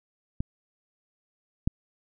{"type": "clicks", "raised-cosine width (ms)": 5, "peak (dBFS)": [-16, -11], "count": 2, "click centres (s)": [0.405, 1.675], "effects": []}